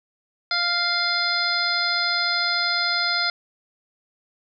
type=harmonic tone with a mistuned harmonic; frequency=698.5 Hz; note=F5; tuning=in tune; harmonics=1 / 2 / 3 / 5 / 6 / 7; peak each=-31 / -25 / -28 / -31 / -26 / -26 dBFS; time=0.51-3.3 s; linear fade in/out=2 ms; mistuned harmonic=7; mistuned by=+30 cents; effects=none